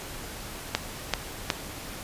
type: clicks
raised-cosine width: 0.2 ms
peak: -5 dBFS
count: 3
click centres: 0.75 / 1.137 / 1.502 s
effects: pink hiss -39 dBFS RMS until 2.03 s + resampled to 32000 Hz